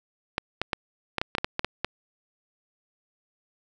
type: clicks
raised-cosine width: 0.3 ms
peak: -9 dBFS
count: 11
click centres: 0.381 / 0.616 / 0.732 / 1.183 / 1.215 / 1.351 / 1.383 / 1.445 / 1.594 / 1.646 / 1.846 s
effects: none